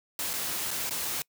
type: noise with dropouts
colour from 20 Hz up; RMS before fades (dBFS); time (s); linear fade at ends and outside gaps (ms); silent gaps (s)
white; -32; 0.19-1.22; 1; 0.333-0.337 / 0.707-0.712 / 0.895-0.908
effects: noise-tail reverb RT60 0.1 s tail -25 dB re dry + high-pass 80 Hz 12 dB/octave